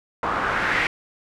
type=noise with low-pass filter sweep; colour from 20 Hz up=white; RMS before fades=-23 dBFS; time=0.23-0.87 s; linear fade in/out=2 ms; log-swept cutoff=1100 to 2100 Hz; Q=2.8; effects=none